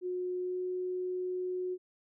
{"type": "tone with pitch glide", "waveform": "sine", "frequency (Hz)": [362.6, 365.3], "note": ["F#4", "F#4"], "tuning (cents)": [-35, -22], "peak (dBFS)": -32, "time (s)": [0.01, 1.78], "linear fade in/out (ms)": 50, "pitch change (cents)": 13, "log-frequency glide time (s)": [0.4, 0.59], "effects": []}